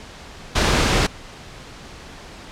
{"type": "noise", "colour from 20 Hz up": "pink", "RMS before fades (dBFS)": -17, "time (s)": [0.55, 1.07], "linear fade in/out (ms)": 10, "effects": ["pink hiss -39 dBFS RMS until 2.51 s", "low-pass 6000 Hz 12 dB/octave"]}